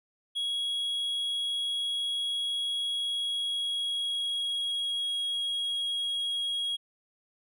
triangle tone with pitch glide, 3322 to 3297 Hz, G#7 to G#7, 0 to -13 cents, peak -27 dBFS, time 0.35-6.77 s, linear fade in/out 20 ms, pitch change -13 cents, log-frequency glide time 2.92-5.47 s, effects none

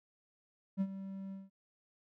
triangle tone with ADSR envelope, 193.6 Hz, G3, 21 cents flat, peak -26 dBFS, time 0.77-1.5 s, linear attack 39 ms, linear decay 56 ms, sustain -13 dB, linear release 180 ms, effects none

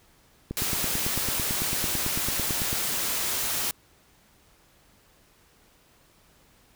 click train, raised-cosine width 3 ms, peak -18 dBFS, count 21, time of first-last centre 0.51-2.73 s, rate 9.01 Hz
white noise, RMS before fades -28 dBFS, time 0.57-3.71 s, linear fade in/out 0 ms
effects pink hiss -60 dBFS RMS until 6.75 s

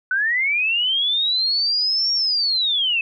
sine linear two-way sweep, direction up then down, 1480 to 5588 to 2572 Hz, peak -17 dBFS, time 0.11-3.01 s, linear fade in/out 2 ms, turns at 2.13 s, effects none

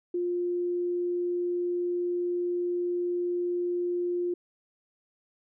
sine tone, 352.4 Hz, F4, 16 cents sharp, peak -26 dBFS, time 0.14-4.34 s, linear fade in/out 5 ms, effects none

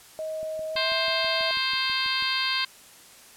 sine tone with pitch glide, 630 to 654.5 Hz, D#5 to E5, +21 to -13 cents, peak -29 dBFS, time 0.19-1.51 s, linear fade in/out 0 ms, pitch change +66 cents, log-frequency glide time 0.69-0.9 s
click train, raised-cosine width 3 ms, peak -35 dBFS, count 12, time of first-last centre 0.43-2.224 s, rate 6.13 Hz
harmonic tone, 525 Hz, C5, 6 cents sharp, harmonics 2 / 3 / 4 / 5 / 6 / 7 / 8 / 9, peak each -32 / -32 / -32 / -32 / -32 / -32 / -32 / -32 dBFS, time 0.76-2.65 s, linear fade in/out 5 ms
effects white hiss -50 dBFS RMS until 3.36 s + low-pass 12000 Hz 12 dB/octave

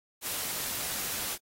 white noise, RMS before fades -34 dBFS, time 0.21-1.38 s, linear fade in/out 50 ms, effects AAC 48 kbps

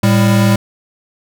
square tone pair together, 111.46 / 198.6 Hz, A2 / G3, +23 / +23 cents, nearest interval minor seventh, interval 1000 cents, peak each -12 dBFS, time 0.03-0.56 s, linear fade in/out 5 ms, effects none

